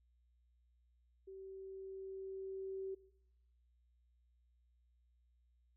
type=tone with level ramp; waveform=sine; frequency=384.2 Hz; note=G4; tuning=35 cents flat; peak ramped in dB=-49 to -40 dBFS; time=1.27-2.95 s; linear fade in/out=10 ms; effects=noise-tail reverb RT60 0.8 s tail -19 dB re dry + added 60 Hz sine -70 dBFS peak until 5.76 s